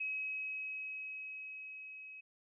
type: tone with level ramp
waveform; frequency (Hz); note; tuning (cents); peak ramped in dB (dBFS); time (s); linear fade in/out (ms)
sine; 2550; D#7; +42; -35 to -48; 0-2.21; 10
effects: none